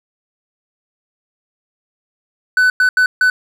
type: tone bursts at uneven times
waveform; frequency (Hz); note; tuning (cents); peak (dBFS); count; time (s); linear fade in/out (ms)
triangle; 1500; F#6; +23; -7; 4; 2.57-2.7 / 2.8-2.89 / 2.97-3.06 / 3.21-3.3; 2
effects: none